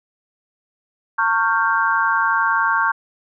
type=chord; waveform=sine; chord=G half-diminished seventh; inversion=first; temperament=equal with one note detuned; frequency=909.5 / 1108.7 / 1396.9 / 1568 Hz; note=Bb5 / Db6 / F6 / G6; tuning=-43 / 0 / 0 / 0 cents; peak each=-21 / -20 / -22 / -20 dBFS; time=1.18-2.92 s; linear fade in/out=10 ms; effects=none